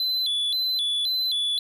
triangle tone with vibrato, 3729 Hz, A#7, in tune, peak -21 dBFS, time 0-1.59 s, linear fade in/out 2 ms, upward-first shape square, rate 1.9 Hz, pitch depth 140 cents each way, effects none

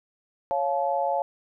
sine chord, Db augmented, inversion none, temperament equal with one note detuned, 554.4 / 698.5 / 862.4 Hz, Db5 / F5 / A5, 0 / 0 / -35 cents, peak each -27 dBFS, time 0.51-1.22 s, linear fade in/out 0 ms, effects none

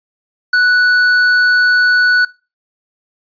sine tone with tanh clipping, 1480 Hz, F#6, in tune, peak -10 dBFS, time 0.53-2.25 s, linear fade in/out 5 ms, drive 13 dB, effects noise-tail reverb RT60 0.3 s tail -22 dB re dry + resampled to 11025 Hz

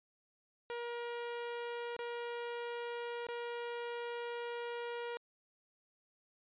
sawtooth tone with dropouts, 475.1 Hz, A#4, 33 cents sharp, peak -35 dBFS, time 0.7-5.17 s, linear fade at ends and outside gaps 0 ms, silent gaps 1.965-1.991 / 3.268-3.287 s, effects resampled to 8000 Hz

